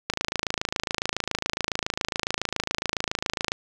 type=click train; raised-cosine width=0.2 ms; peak=-7 dBFS; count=94; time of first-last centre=0.1-3.519 s; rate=27.2 Hz; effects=none